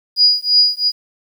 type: tone with tremolo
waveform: sine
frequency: 4900 Hz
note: D#8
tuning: 27 cents flat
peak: -6 dBFS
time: 0.16-0.92 s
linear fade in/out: 50 ms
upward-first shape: triangle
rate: 2.9 Hz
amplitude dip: 100%
effects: 7-bit